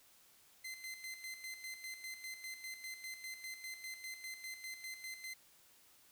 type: tone with tremolo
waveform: sawtooth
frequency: 2065 Hz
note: C7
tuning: 23 cents flat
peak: -40 dBFS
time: 0.64-5.34 s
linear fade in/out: 10 ms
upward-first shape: square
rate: 5 Hz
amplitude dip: 60%
effects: white hiss -66 dBFS RMS until 6.11 s